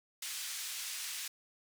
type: band-pass noise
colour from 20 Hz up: white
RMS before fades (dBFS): -41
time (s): 0.22-1.28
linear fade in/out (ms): 5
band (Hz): 1900 to 9400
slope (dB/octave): 12
effects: none